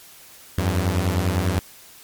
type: beating tone pair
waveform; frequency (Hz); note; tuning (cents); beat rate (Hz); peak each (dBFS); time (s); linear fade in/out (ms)
sawtooth; 85.5 / 95.5; F2 / G2; -36 / -45; 10; -18 / -18; 0.58-1.59; 0
effects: white hiss -46 dBFS RMS until 2.03 s + MP3 96 kbps